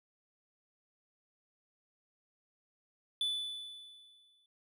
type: tone with exponential decay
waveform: triangle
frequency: 3482 Hz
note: A7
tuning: 19 cents flat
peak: -28 dBFS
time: 3.21-4.46 s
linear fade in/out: 2 ms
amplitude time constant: 270 ms
effects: none